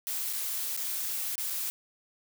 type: noise with dropouts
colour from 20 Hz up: blue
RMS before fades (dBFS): -33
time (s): 0.07-1.7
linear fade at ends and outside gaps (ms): 0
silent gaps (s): 0.328-0.333 / 0.765-0.774 / 1.355-1.38 / 1.5-1.504
effects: none